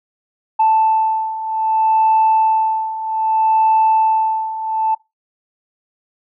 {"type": "beating tone pair", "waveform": "sine", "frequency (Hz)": [880, 880.63], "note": ["A5", "A5"], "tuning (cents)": [0, 1], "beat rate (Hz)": 0.63, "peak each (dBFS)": [-17, -13], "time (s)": [0.59, 4.95], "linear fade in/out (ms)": 10, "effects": ["noise-tail reverb RT60 0.2 s tail -21 dB re dry", "tanh soft clip ceiling -6 dBFS"]}